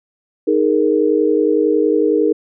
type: chord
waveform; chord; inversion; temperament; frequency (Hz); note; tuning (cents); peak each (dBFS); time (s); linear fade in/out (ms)
sine; D# suspended fourth; none; equal; 311.1 / 415.3 / 466.2; D#4 / G#4 / A#4; 0 / 0 / 0; -16; 0.47-2.33; 10
effects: none